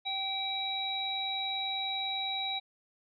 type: harmonic tone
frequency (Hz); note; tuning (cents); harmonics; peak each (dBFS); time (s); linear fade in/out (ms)
774; G5; -22; 1 / 3 / 5; -37 / -40 / -33; 0.05-2.6; 20
effects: none